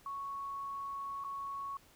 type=tone with dropouts; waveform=sine; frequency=1108.7 Hz; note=C#6; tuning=in tune; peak=-38 dBFS; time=0.06-1.77 s; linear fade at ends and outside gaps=2 ms; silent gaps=1.24-1.246 s; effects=pink hiss -63 dBFS RMS until 1.95 s